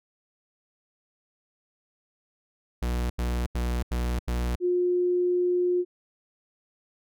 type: tone bursts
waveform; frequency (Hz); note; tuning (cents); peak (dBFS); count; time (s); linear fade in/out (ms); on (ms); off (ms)
45% pulse; 60.3; B1; -41; -25; 5; 2.82-4.556; 5; 280; 84
type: tone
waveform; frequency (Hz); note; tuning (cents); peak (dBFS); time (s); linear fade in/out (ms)
sine; 357.1; F4; +39; -21; 4.6-5.85; 50
effects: none